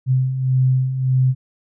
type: beating tone pair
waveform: sine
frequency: 128.4 / 130.1 Hz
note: C3 / C3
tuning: -32 / -9 cents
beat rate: 1.7 Hz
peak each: -22 / -15 dBFS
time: 0.06-1.35 s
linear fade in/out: 50 ms
effects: none